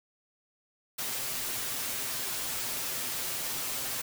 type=noise with comb filter; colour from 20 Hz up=white; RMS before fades=-34 dBFS; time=0.98-4.02 s; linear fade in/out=10 ms; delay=7.7 ms; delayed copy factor=+0.6; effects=none